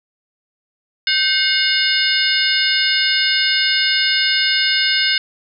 harmonic tone with a mistuned harmonic, 720 Hz, F#5, 47 cents flat, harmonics 2 / 3 / 4 / 5 / 6 / 7, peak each -21 / -21 / -21 / -21 / -21 / -21 dBFS, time 1.07-5.18 s, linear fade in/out 2 ms, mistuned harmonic 2, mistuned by +120 cents, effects none

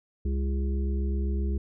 harmonic tone, 67.7 Hz, C#2, 40 cents flat, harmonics 1 / 3 / 5 / 6, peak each -25 / -35 / -39 / -41 dBFS, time 0.25-1.58 s, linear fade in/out 5 ms, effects none

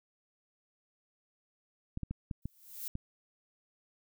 clicks, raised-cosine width 5 ms, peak -24 dBFS, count 6, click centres 1.974 / 2.033 / 2.11 / 2.312 / 2.456 / 2.954 s
violet noise with exponential growth, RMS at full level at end -37 dBFS, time 2.42-2.88 s, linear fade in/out 1 ms, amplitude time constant 99 ms
effects none

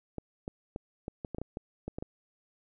clicks, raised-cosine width 2 ms, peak -23 dBFS, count 12, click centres 0.183 / 0.479 / 0.761 / 1.081 / 1.248 / 1.347 / 1.384 / 1.416 / 1.571 / 1.88 / 1.985 / 2.025 s, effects none

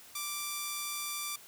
5% pulse tone, 1174.7 Hz, D6, in tune, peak -23 dBFS, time 0.15-1.36 s, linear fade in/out 5 ms, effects white hiss -54 dBFS RMS until 1.47 s

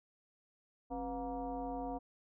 sine tone with frequency modulation, 493.9 Hz, B4, in tune, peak -37 dBFS, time 0.9-1.99 s, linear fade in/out 20 ms, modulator 224 Hz, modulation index 1.7, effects none

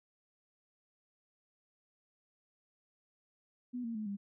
sine tone with pitch steps, 246.9 / 230.4 / 214.9 / 200.5 Hz, B3 / A#3 / A3 / G3, 0 / -20 / -41 / +39 cents, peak -36 dBFS, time 3.73-4.17 s, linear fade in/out 20 ms, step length 110 ms, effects none

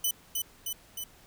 5% pulse tone with echo, 3002 Hz, F#7, 24 cents sharp, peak -17 dBFS, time 0.04-0.11 s, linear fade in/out 5 ms, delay 310 ms, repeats 3, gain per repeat -3 dB, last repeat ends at 1.04 s, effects pink hiss -57 dBFS RMS until 1.26 s

